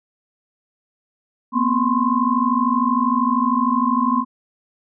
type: tone cluster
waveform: sine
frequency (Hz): 235.6 / 255.5 / 1022 / 1075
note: A#3 / C4 / C6 / C6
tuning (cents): +19 / -41 / -41 / +47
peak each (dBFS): -21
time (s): 1.52-4.25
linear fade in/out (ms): 50
effects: none